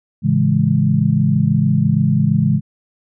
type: chord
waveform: sine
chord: A major seventh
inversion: none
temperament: equal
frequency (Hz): 110 / 138.59 / 164.81 / 207.7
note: A2 / C#3 / E3 / G#3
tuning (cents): 0 / 0 / 0 / 0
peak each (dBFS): -20 / -16 / -17 / -17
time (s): 0.22-2.61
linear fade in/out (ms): 50
effects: none